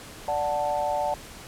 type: chord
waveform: sine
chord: D major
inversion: none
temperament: equal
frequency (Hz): 587.3 / 740 / 880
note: D5 / F#5 / A5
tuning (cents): 0 / 0 / 0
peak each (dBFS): -28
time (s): 0.28-1.14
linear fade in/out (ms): 2
effects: pink hiss -43 dBFS RMS until 1.47 s + low-pass 12000 Hz 12 dB/octave